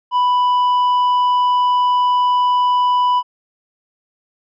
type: tone with tanh clipping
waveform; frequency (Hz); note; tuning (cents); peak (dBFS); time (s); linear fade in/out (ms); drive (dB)
triangle; 990; B5; +4; -13; 0.11-3.23; 50; 9
effects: none